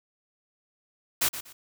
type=noise with echo; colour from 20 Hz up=white; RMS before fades=-24 dBFS; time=1.21-1.29 s; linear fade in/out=10 ms; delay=120 ms; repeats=2; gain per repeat=-12 dB; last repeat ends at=1.53 s; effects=none